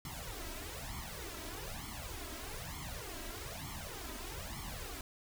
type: noise with flanger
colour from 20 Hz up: pink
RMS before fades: -44 dBFS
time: 0.05-5.01 s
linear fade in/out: 2 ms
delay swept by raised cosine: 0.92 to 3.12 ms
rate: 1.1 Hz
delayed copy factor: +0.95
effects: none